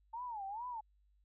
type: tone with vibrato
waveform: sine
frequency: 880 Hz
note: A5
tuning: in tune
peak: -40 dBFS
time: 0.13-0.81 s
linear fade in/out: 10 ms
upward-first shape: sine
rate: 2.3 Hz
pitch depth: 220 cents each way
effects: added 50 Hz sine -68 dBFS peak until 1.24 s